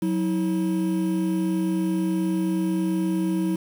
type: tone pair together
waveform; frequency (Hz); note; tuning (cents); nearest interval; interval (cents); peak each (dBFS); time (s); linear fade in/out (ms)
triangle; 183.74 / 322.5; F#3 / E4; -12 / -38; minor seventh; 974; -22; 0.02-3.56; 5
effects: 7-bit